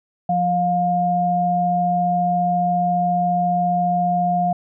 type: tone pair together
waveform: sine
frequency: 176.7 / 708.8 Hz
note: F3 / F5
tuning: +21 / +25 cents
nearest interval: 2 octaves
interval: 2404 cents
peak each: -22 / -17 dBFS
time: 0.29-4.53 s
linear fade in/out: 5 ms
effects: none